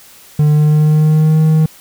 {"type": "tone with pitch glide", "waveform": "triangle", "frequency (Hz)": [150, 157.18], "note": ["D3", "D#3"], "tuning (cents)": [37, 18], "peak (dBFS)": -5, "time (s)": [0.39, 1.66], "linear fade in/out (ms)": 5, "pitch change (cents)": 81, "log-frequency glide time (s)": [0.5, 1.41], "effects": ["white hiss -41 dBFS RMS until 1.8 s"]}